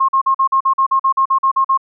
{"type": "tone bursts", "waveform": "sine", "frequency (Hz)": 1073, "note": "C6", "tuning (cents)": 43, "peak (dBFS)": -10, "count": 14, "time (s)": [0, 1.776], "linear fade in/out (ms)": 10, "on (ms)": 86, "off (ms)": 44, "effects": []}